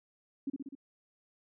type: tone with echo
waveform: sine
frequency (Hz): 275.2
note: C#4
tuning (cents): -12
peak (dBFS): -31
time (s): 0.47-0.5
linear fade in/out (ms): 5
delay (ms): 63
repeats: 4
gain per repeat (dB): -3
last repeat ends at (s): 0.752
effects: none

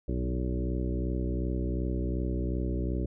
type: harmonic tone with a mistuned harmonic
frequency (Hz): 62.7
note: B1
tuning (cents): +27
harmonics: 1 / 2 / 3 / 4 / 5 / 6 / 7 / 9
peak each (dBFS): -30 / -36 / -37 / -39 / -37 / -39 / -43 / -45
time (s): 0.08-3.06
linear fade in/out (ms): 5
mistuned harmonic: 2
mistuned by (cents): -39
effects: none

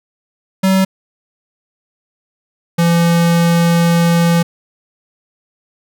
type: tone pair in turn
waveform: square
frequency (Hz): 190.4 / 169.63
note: F#3 / E3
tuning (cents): +50 / +50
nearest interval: major second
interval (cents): 200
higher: first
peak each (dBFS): -10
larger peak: neither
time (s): 0.63-0.85 / 2.78-4.43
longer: second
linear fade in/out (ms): 10
effects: none

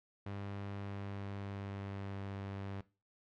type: tone with pitch glide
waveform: sawtooth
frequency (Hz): 100 to 98.34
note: G2 to G2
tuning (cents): +35 to +6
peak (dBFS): -37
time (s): 0.26-2.81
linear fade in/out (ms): 5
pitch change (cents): -29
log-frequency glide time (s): 0.78-2.31
effects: noise-tail reverb RT60 0.3 s tail -18 dB re dry + low-pass 3000 Hz 12 dB/octave

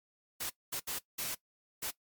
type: noise bursts at uneven times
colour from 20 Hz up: white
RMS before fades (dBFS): -37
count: 5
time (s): 0.4-0.5 / 0.72-0.8 / 0.87-0.99 / 1.18-1.35 / 1.82-1.91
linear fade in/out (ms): 10
effects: noise-tail reverb RT60 0.1 s tail -19 dB re dry + MP3 96 kbps

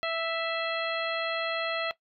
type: harmonic tone with a mistuned harmonic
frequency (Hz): 659.3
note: E5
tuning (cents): 0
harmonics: 1 / 2 / 3 / 4 / 5 / 6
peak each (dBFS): -31 / -34 / -36 / -37 / -38 / -39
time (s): 0.03-1.91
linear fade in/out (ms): 0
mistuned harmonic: 6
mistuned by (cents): +83
effects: noise-tail reverb RT60 0.1 s tail -17 dB re dry

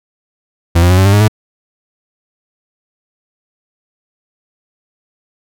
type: tone with pitch steps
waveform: 40% pulse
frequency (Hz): 84.8 / 88.2 / 91.73 / 95.4 / 99.23 / 103.2 / 107.34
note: E2 / F2 / F#2 / G2 / G2 / G#2 / A2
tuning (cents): +50 / +18 / -14 / -47 / +22 / -10 / -42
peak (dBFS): -5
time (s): 0.75-1.282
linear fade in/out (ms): 10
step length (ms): 76
effects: none

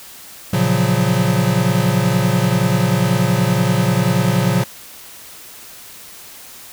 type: chord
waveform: square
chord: Gb major seventh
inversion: first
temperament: equal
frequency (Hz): 116.54 / 138.59 / 174.61 / 185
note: Bb2 / Db3 / F3 / Gb3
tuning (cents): 0 / 0 / 0 / 0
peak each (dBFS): -20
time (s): 0.53-4.64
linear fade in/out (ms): 5
effects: white hiss -38 dBFS RMS until 6.72 s

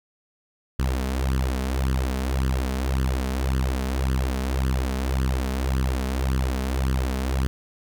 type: tone with flanger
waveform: sawtooth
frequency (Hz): 65.41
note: C2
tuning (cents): 0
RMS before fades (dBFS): -24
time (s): 0.79-7.47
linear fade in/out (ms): 0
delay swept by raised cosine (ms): 0.63 to 4.73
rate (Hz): 1.8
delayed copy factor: +0.8
effects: none

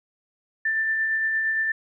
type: tone with tremolo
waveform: sine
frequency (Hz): 1775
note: A6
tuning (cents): +15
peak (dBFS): -20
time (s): 0.65-1.72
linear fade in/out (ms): 5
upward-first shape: sine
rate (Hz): 8.7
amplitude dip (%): 25
effects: none

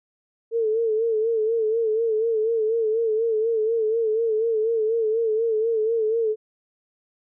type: tone with vibrato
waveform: sine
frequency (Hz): 446.2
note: A4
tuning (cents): +24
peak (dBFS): -19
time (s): 0.51-6.36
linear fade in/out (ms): 50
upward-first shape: sine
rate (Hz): 4.1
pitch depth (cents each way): 67
effects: none

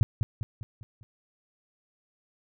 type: tone with echo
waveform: sine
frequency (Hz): 110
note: A2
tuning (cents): 0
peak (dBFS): -15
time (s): 0.01-0.03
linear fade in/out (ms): 0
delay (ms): 200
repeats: 5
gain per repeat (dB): -6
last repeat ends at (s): 1.03
effects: none

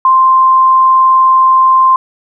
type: tone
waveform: sine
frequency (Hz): 1046.5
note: C6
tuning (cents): 0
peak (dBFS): -4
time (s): 0.05-1.96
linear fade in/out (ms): 2
effects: none

